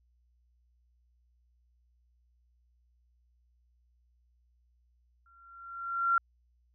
sine tone with exponential growth, 1373 Hz, F6, 30 cents flat, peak -21 dBFS, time 5.26-6.18 s, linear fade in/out 2 ms, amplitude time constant 200 ms, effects added 60 Hz sine -66 dBFS peak until 6.74 s

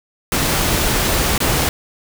pink noise with dropouts, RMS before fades -17 dBFS, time 0.32-1.69 s, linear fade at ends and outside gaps 1 ms, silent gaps 1.379-1.403 s, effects none

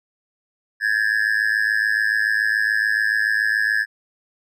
triangle tone with amplitude modulation, 1697 Hz, G#6, 37 cents sharp, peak -11 dBFS, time 0.8-3.86 s, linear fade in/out 50 ms, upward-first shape sine, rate 107 Hz, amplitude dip 100%, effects none

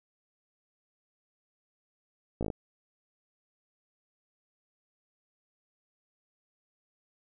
slowing click train, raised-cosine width 2 ms, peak -19 dBFS, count 6, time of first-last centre 2.41-2.502 s, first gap 17 ms, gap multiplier 1.04, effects none

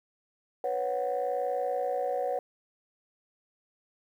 sine chord, B suspended second, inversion none, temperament equal, 493.9 / 554.4 / 740 Hz, B4 / C#5 / F#5, 0 / 0 / 0 cents, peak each -31 dBFS, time 0.64-2.39 s, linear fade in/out 2 ms, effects tanh soft clip ceiling -21 dBFS + 10-bit

